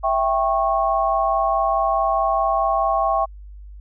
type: chord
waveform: sine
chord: C# diminished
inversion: first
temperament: equal with one note detuned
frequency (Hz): 659.3 / 784 / 1096.6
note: E5 / G5 / C#6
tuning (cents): 0 / 0 / -19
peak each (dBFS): -21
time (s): 0.03-3.26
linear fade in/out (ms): 20
effects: added 50 Hz sine -36 dBFS peak until 3.8 s